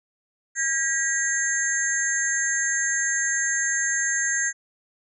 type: tone cluster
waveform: sine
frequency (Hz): 1629 / 1917 / 6460 / 7230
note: G#6 / A#6 / G#8 / A8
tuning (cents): -34 / +48 / -49 / +46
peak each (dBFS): -27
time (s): 0.55-4.53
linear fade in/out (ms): 50
effects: none